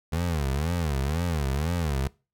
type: tone with vibrato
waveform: 25% pulse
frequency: 76.6 Hz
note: D#2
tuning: 27 cents flat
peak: -21 dBFS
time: 0.12-2.08 s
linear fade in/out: 10 ms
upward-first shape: sine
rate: 2 Hz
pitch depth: 240 cents each way
effects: noise-tail reverb RT60 0.3 s tail -22 dB re dry